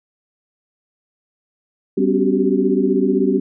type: tone cluster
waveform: sine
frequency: 195.2 / 252.7 / 280.1 / 375 / 390.9 Hz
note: G3 / B3 / C#4 / F#4 / G4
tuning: -7 / +40 / +18 / +23 / -5 cents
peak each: -20 dBFS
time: 1.97-3.4 s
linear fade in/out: 10 ms
effects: none